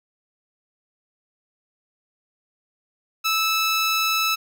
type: tone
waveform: 15% pulse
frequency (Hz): 1310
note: E6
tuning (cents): -11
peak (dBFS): -13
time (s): 3.24-4.36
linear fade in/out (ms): 20
effects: none